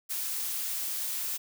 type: noise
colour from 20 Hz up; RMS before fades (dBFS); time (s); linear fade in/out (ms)
blue; -33; 0.09-1.38; 20
effects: none